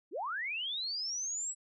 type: linear sweep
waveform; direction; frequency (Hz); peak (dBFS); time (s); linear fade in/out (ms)
sine; up; 261.6 to 7902; -34; 0.11-1.55; 50
effects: none